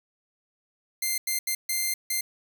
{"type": "tone bursts at uneven times", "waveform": "5% pulse", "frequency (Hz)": 2093, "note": "C7", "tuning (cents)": 0, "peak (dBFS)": -15, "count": 5, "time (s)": [[1.02, 1.18], [1.27, 1.39], [1.47, 1.55], [1.69, 1.94], [2.1, 2.21]], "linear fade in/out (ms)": 5, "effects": ["8-bit"]}